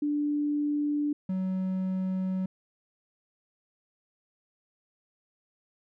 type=tone pair in turn; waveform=sine / triangle; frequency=293.7 / 187.43 Hz; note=D4 / F#3; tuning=0 / +23 cents; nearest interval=minor sixth; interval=777 cents; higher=first; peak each=-25 dBFS; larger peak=neither; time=0.02-1.13 / 1.29-2.46 s; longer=second; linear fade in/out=5 ms; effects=none